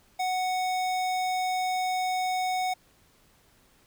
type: tone with notch filter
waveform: square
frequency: 740 Hz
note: F#5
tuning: in tune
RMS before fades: -28 dBFS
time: 0.19-2.74 s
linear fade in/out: 10 ms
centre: 12000 Hz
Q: 1.1
effects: pink hiss -62 dBFS RMS until 3.86 s